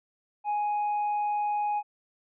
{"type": "tone with tanh clipping", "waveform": "sine", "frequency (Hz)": 832, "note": "G#5", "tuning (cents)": 3, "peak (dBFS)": -26, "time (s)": [0.44, 1.83], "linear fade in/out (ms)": 50, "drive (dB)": 2, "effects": ["resampled to 8000 Hz"]}